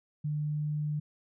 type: tone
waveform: sine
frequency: 149.9 Hz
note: D3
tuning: 36 cents sharp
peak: -29 dBFS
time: 0.24-1 s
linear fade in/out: 10 ms
effects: none